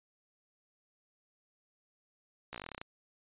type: slowing click train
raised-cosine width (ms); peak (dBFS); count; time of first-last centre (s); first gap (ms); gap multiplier
0.3; -25; 13; 2.53-2.815; 15; 1.08
effects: resampled to 8000 Hz